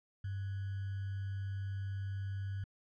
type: tone with sample-and-hold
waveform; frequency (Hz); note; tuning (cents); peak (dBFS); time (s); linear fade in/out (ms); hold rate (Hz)
sine; 98; G2; 0; -36; 0.24-2.64; 5; 1575
effects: low-pass 3000 Hz 12 dB/octave